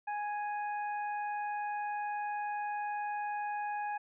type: harmonic tone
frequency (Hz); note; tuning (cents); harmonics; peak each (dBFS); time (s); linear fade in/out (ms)
830.6; G#5; 0; 1 / 2 / 3; -34 / -43 / -49; 0.07-3.98; 10
effects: none